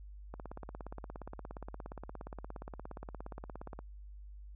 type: click train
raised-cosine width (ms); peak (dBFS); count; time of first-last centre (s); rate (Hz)
1; -30; 60; 0.34-3.79; 17.1
effects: added 50 Hz sine -47 dBFS peak until 4.55 s